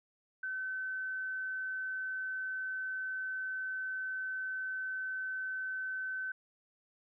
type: tone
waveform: sine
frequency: 1526 Hz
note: G6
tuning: 47 cents flat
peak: -35 dBFS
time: 0.43-6.32 s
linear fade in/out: 5 ms
effects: none